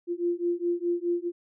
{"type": "beating tone pair", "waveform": "sine", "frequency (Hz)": [345, 349.8], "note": ["F4", "F4"], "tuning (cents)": [-21, 3], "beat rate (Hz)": 4.8, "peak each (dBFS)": -28, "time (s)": [0.07, 1.32], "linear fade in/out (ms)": 50, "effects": []}